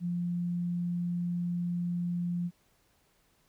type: tone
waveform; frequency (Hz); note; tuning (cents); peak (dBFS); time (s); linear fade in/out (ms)
sine; 174.61; F3; 0; -29; 0-2.51; 50
effects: pink hiss -69 dBFS RMS until 3.48 s